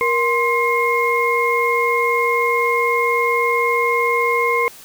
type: tone cluster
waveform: sine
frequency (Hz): 471.9 / 1048 / 2146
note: A#4 / C6 / C7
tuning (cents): +21 / +2 / +43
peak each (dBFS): -19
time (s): 0.01-4.68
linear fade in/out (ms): 0
effects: white hiss -41 dBFS RMS until 4.84 s